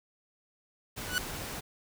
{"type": "noise", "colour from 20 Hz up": "pink", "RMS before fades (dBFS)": -39, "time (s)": [0.96, 1.61], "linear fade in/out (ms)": 20}
{"type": "tone with exponential growth", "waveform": "sawtooth", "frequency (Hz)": 1480, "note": "F#6", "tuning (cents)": 0, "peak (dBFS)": -20, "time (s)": [1.01, 1.18], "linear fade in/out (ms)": 0, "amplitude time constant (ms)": 35}
{"effects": []}